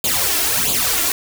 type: noise with flanger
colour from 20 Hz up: white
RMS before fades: -18 dBFS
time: 0.04-1.12 s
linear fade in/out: 2 ms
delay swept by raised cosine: 0.26 to 2.96 ms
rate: 1.5 Hz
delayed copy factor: +0.85
effects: none